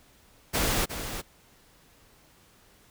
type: noise with echo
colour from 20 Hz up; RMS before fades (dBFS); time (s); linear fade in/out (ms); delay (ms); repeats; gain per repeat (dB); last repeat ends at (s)
pink; -26; 0.53-0.86; 20; 360; 1; -9; 1.22
effects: pink hiss -59 dBFS RMS until 2.9 s